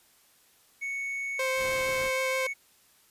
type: tone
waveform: triangle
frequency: 2218 Hz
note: C#7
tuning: in tune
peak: -29 dBFS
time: 0.81-2.54 s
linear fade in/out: 20 ms
type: tone with vibrato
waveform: sawtooth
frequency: 523.3 Hz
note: C5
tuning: in tune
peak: -24 dBFS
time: 1.39-2.47 s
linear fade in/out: 5 ms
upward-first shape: triangle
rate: 6.4 Hz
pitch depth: 9 cents each way
type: noise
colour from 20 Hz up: pink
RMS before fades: -42 dBFS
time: 1.56-2.11 s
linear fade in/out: 50 ms
effects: white hiss -62 dBFS RMS until 3.1 s + resampled to 32000 Hz